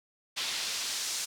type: noise with band-pass filter sweep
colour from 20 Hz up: pink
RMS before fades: -34 dBFS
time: 0.36-1.26 s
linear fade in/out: 20 ms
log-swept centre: 3800 to 6400 Hz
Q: 1.3
effects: none